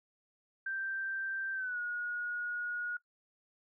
sine tone with pitch glide, 1568 to 1446.2 Hz, G6 to F#6, 0 to -40 cents, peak -34 dBFS, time 0.66-2.97 s, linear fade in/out 5 ms, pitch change -140 cents, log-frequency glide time 1.54-1.79 s, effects noise-tail reverb RT60 0.1 s tail -20 dB re dry

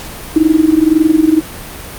sine tone with amplitude modulation, 314.9 Hz, D#4, 21 cents sharp, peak -3 dBFS, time 0.36-1.41 s, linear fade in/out 2 ms, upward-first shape sine, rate 21.8 Hz, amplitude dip 85%, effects pink hiss -28 dBFS RMS until 1.98 s + Opus 48 kbps

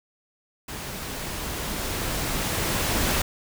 pink noise with level ramp, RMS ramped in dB -35 to -23 dBFS, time 0.68-3.22 s, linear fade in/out 5 ms, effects none

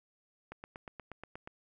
click train, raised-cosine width 0.5 ms, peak -29 dBFS, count 9, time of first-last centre 0.52-1.475 s, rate 8.38 Hz, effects none

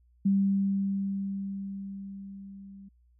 sine tone with level ramp, 196.4 Hz, G3, 4 cents sharp, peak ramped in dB -20 to -45 dBFS, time 0.25-2.89 s, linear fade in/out 10 ms, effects added 60 Hz sine -60 dBFS peak until 3.19 s

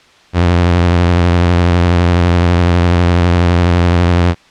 sawtooth tone with vibrato, 87.31 Hz, F2, in tune, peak -4 dBFS, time 0.33-4.35 s, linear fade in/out 50 ms, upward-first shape sine, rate 12 Hz, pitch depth 45 cents each way, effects white hiss -45 dBFS RMS until 4.5 s + low-pass 4000 Hz 12 dB/octave

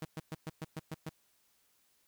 sawtooth tone bursts, 158.1 Hz, D#3, 28 cents sharp, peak -34 dBFS, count 8, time 0.02-1.092 s, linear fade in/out 2 ms, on 29 ms, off 120 ms, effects white hiss -72 dBFS RMS until 2.07 s

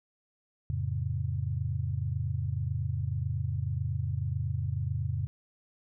sine chord, F augmented, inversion none, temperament just, 87.31 / 109.13 / 136.42 Hz, F2 / A2 / C#3, 0 / -14 / -27 cents, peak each -33 dBFS, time 0.7-5.27 s, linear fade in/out 0 ms, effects none

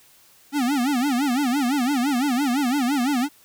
square tone with vibrato, 264.9 Hz, C4, 22 cents sharp, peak -20 dBFS, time 0.52-3.29 s, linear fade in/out 50 ms, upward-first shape sine, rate 5.9 Hz, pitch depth 190 cents each way, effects white hiss -54 dBFS RMS until 3.44 s

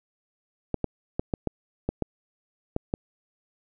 clicks, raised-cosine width 2 ms, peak -12 dBFS, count 9, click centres 0.743 / 0.843 / 1.195 / 1.338 / 1.473 / 1.89 / 2.023 / 2.764 / 2.939 s, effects none

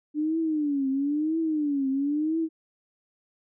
sine tone with vibrato, 295.2 Hz, D4, 9 cents sharp, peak -23 dBFS, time 0.14-2.49 s, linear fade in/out 50 ms, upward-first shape triangle, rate 1 Hz, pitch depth 190 cents each way, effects none

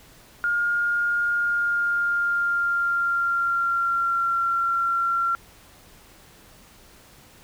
sine tone with pitch glide, 1417 to 1369.5 Hz, F6 to F6, +25 to -34 cents, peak -20 dBFS, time 0.44-5.35 s, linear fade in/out 0 ms, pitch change -59 cents, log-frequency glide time 1.35-4.36 s, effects pink hiss -51 dBFS RMS until 7.43 s

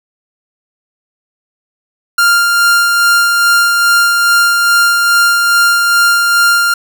45% pulse tone with tremolo, 1396.9 Hz, F6, in tune, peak -6 dBFS, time 2.18-6.74 s, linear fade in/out 5 ms, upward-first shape sine, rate 2.4 Hz, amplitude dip 30%, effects none

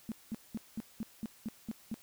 sine tone bursts, 221.3 Hz, A3, 10 cents sharp, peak -34 dBFS, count 9, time 0.09-1.942 s, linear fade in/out 0 ms, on 28 ms, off 200 ms, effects white hiss -60 dBFS RMS until 2.02 s

